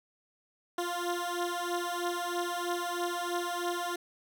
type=beating tone pair; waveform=15% pulse; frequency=348.4 / 351.5 Hz; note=F4 / F4; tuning=-4 / +11 cents; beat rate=3.1 Hz; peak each=-28 dBFS; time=0.78-3.96 s; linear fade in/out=5 ms; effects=none